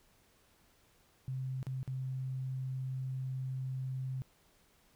sine tone with dropouts, 130.81 Hz, C3, in tune, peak -35 dBFS, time 1.28-4.22 s, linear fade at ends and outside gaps 0 ms, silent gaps 1.629-1.668 / 1.83-1.877 s, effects pink hiss -68 dBFS RMS until 4.95 s

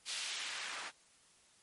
white noise with band-pass filter sweep, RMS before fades -42 dBFS, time 0.05-0.92 s, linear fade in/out 50 ms, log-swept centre 3900 to 1300 Hz, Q 1, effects white hiss -66 dBFS RMS until 1.62 s + MP3 48 kbps

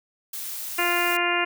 blue noise, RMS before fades -33 dBFS, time 0.33-1.17 s, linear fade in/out 5 ms
harmonic tone, 349.2 Hz, F4, in tune, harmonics 1 / 2 / 3 / 4 / 5 / 6 / 7 / 8, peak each -29 / -29 / -29 / -29 / -29 / -29 / -29 / -29 dBFS, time 0.78-1.45 s, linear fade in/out 10 ms
effects none

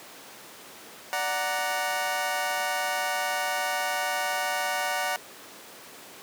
20% pulse chord, D augmented, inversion none, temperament equal, 587.3 / 740 / 932.3 Hz, D5 / F#5 / A#5, 0 / 0 / 0 cents, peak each -28 / -24 / -27 dBFS, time 1.13-5.16 s, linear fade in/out 0 ms, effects pink hiss -45 dBFS RMS until 6.22 s + high-pass 300 Hz 12 dB/octave

